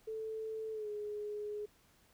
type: tone with pitch glide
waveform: sine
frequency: 440 to 418 Hz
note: A4 to G#4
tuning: 0 to +11 cents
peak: -38 dBFS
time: 0.07-1.66 s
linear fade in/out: 10 ms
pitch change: -89 cents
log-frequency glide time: 0.72-0.89 s
effects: pink hiss -68 dBFS RMS until 2.13 s